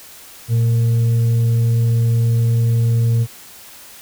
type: tone with frequency modulation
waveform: sine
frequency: 116.54 Hz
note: A#2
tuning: in tune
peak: -12 dBFS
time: 0.48-3.27 s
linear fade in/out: 50 ms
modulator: 344 Hz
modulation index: 0.2
effects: white hiss -40 dBFS RMS until 4.01 s